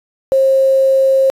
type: tone with quantisation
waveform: sine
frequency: 535 Hz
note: C5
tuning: 38 cents sharp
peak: -8 dBFS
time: 0.32-1.3 s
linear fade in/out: 0 ms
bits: 6
effects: resampled to 32000 Hz